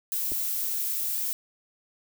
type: noise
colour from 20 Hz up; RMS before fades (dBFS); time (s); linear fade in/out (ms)
violet; -29; 0.12-1.33; 0
type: clicks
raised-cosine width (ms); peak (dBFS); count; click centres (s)
2; -26; 2; 0.318 / 0.321
effects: none